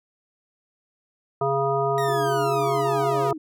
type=harmonic tone; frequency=137.6 Hz; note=C#3; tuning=12 cents flat; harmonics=1 / 3 / 5 / 7 / 9; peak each=-29 / -24 / -25 / -29 / -28 dBFS; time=1.41-3.33 s; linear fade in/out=5 ms
type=linear sweep; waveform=sawtooth; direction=down; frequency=1900 to 435.9 Hz; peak=-29 dBFS; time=1.98-3.31 s; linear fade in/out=0 ms
type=tone with vibrato; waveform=sine; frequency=335.3 Hz; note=E4; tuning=30 cents sharp; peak=-32 dBFS; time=2.08-3.38 s; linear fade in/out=5 ms; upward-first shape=triangle; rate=5.2 Hz; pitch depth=220 cents each way
effects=none